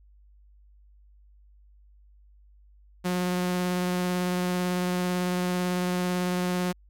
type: tone with vibrato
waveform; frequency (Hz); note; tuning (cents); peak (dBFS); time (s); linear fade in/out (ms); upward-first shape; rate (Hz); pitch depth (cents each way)
sawtooth; 180; F#3; -47; -21; 3.04-6.73; 20; sine; 18; 10
effects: added 50 Hz sine -53 dBFS peak until 6.89 s